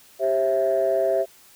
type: chord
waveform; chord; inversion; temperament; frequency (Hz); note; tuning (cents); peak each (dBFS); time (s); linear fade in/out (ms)
sine; C major; second; equal with one note detuned; 392 / 536.1 / 659.3; G4 / C5 / E5; 0 / +42 / 0; -24 / -23 / -20; 0.19-1.26; 50
effects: tanh soft clip ceiling -12 dBFS + white hiss -52 dBFS RMS until 1.55 s